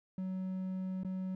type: tone with dropouts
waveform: triangle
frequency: 187.1 Hz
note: F#3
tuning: 20 cents sharp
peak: -33 dBFS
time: 0.18-1.35 s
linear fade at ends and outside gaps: 2 ms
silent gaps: 1.034-1.047 s
effects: none